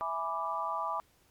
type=chord; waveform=sine; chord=E dominant seventh; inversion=none; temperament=equal; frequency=659.3 / 830.6 / 987.8 / 1174.7 Hz; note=E5 / G#5 / B5 / D6; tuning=0 / 0 / 0 / 0 cents; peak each=-40 / -39 / -36 / -35 dBFS; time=0.01-1 s; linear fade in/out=0 ms; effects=pink hiss -67 dBFS RMS until 1.3 s + Opus 48 kbps